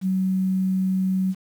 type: tone with quantisation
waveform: sine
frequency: 188.3 Hz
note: F#3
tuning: 31 cents sharp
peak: -19 dBFS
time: 0.01-1.35 s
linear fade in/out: 50 ms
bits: 8
effects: none